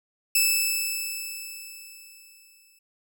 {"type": "tone with exponential decay", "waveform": "10% pulse", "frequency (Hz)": 2628, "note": "E7", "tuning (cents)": -6, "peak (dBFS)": -9, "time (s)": [0.35, 2.79], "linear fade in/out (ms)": 5, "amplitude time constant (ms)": 530, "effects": []}